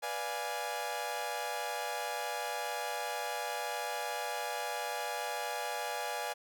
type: chord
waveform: sawtooth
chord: B diminished seventh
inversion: none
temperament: equal with one note detuned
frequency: 490.2 / 587.3 / 698.5 / 830.6 Hz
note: B4 / D5 / F5 / Ab5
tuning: -13 / 0 / 0 / 0 cents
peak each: -39 / -38 / -38 / -34 dBFS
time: 0.02-6.34 s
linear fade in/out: 20 ms
effects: none